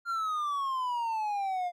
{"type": "exponential sweep", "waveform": "triangle", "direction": "down", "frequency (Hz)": [1400, 698.5], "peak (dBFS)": -27, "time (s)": [0.05, 1.72], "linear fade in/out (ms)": 50, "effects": []}